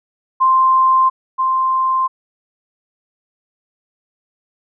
sine tone pair in turn, 1046.5 / 1046.5 Hz, C6 / C6, 0 / 0 cents, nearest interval unison, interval 0 cents, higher neither, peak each -9 / -13 dBFS, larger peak first, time 0.4-1.1 / 1.38-2.08 s, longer neither, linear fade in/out 20 ms, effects none

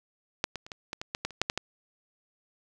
clicks, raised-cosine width 0.2 ms, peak -8 / -18 / -27 / -21 / -17 / -18 / -14 / -13 / -28 / -6 / -10 / -12 dBFS, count 12, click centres 0.441 / 0.557 / 0.665 / 0.718 / 0.931 / 1.015 / 1.149 / 1.25 / 1.307 / 1.416 / 1.499 / 1.576 s, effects none

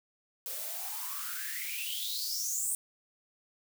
blue noise with high-pass filter sweep, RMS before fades -36 dBFS, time 0.46-2.75 s, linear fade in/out 0 ms, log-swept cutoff 470 to 8800 Hz, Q 9.6, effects none

